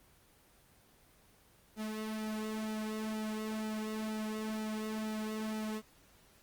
sawtooth tone with flanger, 216.7 Hz, A3, 26 cents flat, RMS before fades -38 dBFS, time 1.76-5.82 s, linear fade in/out 50 ms, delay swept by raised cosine 1.8 to 3.4 ms, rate 2.1 Hz, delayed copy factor -0.75, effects pink hiss -64 dBFS RMS until 6.42 s + Opus 24 kbps

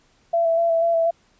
sine tone with vibrato, 668 Hz, E5, 23 cents sharp, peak -16 dBFS, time 0.33-1.11 s, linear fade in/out 10 ms, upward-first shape square, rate 4.1 Hz, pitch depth 18 cents each way, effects pink hiss -60 dBFS RMS until 1.39 s + resampled to 16000 Hz

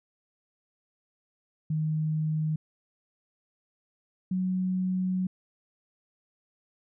sine tone pair in turn, 155.6 / 185.04 Hz, D#3 / F#3, 0 / 0 cents, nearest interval minor third, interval 300 cents, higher second, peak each -25 dBFS, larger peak neither, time 1.7-2.56 / 4.31-5.27 s, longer second, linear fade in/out 5 ms, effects none

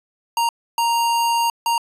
square tone bursts at uneven times, 932.3 Hz, A#5, in tune, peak -17 dBFS, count 3, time 0.37-0.49 / 0.78-1.5 / 1.66-1.78 s, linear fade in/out 2 ms, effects resampled to 32000 Hz

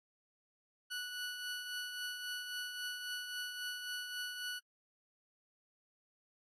20% pulse tone with tremolo, 1476 Hz, F#6, 5 cents flat, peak -33 dBFS, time 0.9-4.6 s, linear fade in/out 20 ms, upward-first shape triangle, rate 3.7 Hz, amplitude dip 50%, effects AAC 32 kbps

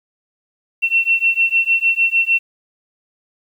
sine beating tone pair, 2706 / 2712.6 Hz, E7 / E7, +45 / +49 cents, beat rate 6.6 Hz, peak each -16 dBFS, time 0.82-2.39 s, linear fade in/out 20 ms, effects 8-bit

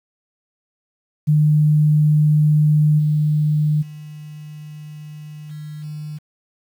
sine tone with level steps, 151.3 Hz, D#3, 48 cents flat, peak -11 / -14 / -32 / -29 / -27 dBFS, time 1.27-6.19 s, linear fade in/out 20 ms, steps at 2.98 / 3.81 / 5.49 / 5.82 s, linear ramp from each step 20 ms, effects 8-bit

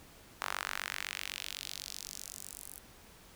sawtooth tone with high-pass filter sweep, 47.91 Hz, G1, 39 cents flat, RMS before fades -42 dBFS, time 0.41-2.8 s, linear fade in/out 10 ms, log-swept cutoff 1100 to 11000 Hz, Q 1.7, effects pink hiss -57 dBFS RMS until 3.35 s

